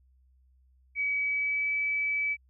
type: tone with pitch glide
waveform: sine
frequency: 2275 to 2297 Hz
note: C#7 to D7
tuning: +44 to -39 cents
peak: -26 dBFS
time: 0.95-2.37 s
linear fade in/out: 50 ms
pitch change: +17 cents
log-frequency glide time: 1.15-1.72 s
effects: added 64 Hz sine -60 dBFS peak until 2.49 s